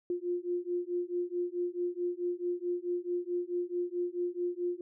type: beating tone pair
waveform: sine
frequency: 350.7 / 355.3 Hz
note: F4 / F4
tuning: +7 / +30 cents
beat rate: 4.6 Hz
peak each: -34 / -34 dBFS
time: 0.1-4.81 s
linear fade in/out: 2 ms
effects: none